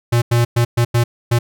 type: tone bursts at uneven times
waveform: square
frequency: 118.8 Hz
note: A#2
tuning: 33 cents sharp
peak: -12 dBFS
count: 6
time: 0.12-0.22 / 0.31-0.45 / 0.56-0.65 / 0.77-0.85 / 0.94-1.04 / 1.31-1.39 s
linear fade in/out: 10 ms
effects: none